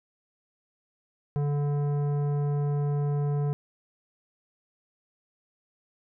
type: tone with tanh clipping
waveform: sine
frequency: 144.8 Hz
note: D3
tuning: 24 cents flat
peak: -26 dBFS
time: 1.36-3.53 s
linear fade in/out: 0 ms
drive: 13 dB
effects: none